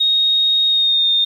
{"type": "tone with pitch glide", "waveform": "sine", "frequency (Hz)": [3735, 3652], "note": ["A#7", "A#7"], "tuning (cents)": [3, -36], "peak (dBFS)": -12, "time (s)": [0, 1.25], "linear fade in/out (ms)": 10, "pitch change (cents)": -39, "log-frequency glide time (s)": [0.67, 1.09], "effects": ["8-bit"]}